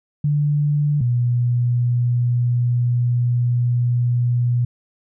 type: tone pair in turn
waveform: sine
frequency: 146.83 / 121.56 Hz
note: D3 / B2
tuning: 0 / -27 cents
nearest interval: minor third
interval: 327 cents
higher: first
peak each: -15 dBFS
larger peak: neither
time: 0.24-1.01 / 1.01-4.65 s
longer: second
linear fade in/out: 5 ms
effects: none